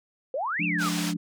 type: exponential two-way sweep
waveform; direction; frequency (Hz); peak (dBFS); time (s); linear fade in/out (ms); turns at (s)
sine; up then down; 491.2 to 2781 to 1142; -26; 0.34-0.89; 2; 0.64
type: chord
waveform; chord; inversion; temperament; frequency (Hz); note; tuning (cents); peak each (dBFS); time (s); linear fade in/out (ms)
sine; D diminished; first; equal with one note detuned; 174.61 / 209.6 / 293.7; F3 / Ab3 / D4; 0 / +16 / 0; -29 / -34 / -31; 0.59-1.17; 10
type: band-pass noise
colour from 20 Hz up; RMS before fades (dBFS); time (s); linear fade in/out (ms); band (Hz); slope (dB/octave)
white; -33; 0.78-1.14; 50; 370 to 6300; 12
effects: none